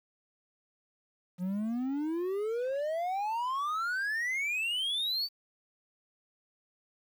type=exponential sweep; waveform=triangle; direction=up; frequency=175.3 to 4625 Hz; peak=-28 dBFS; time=1.38-5.29 s; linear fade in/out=50 ms; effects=10-bit